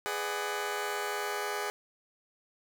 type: chord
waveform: 15% pulse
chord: G# half-diminished seventh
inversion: none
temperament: just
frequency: 415.3 / 498.4 / 598 / 747.5 Hz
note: G#4 / B4 / D5 / F#5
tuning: 0 / +16 / +31 / +17 cents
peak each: -28 / -34 / -34 / -34 dBFS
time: 0.06-1.7 s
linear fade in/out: 0 ms
effects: none